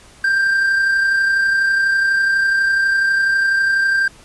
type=tone with amplitude modulation; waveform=triangle; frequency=1581 Hz; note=G6; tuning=14 cents sharp; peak=-10 dBFS; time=0.24-4.08 s; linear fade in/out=5 ms; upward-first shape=sine; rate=32.1 Hz; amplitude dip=30%; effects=pink hiss -45 dBFS RMS until 4.24 s + resampled to 24000 Hz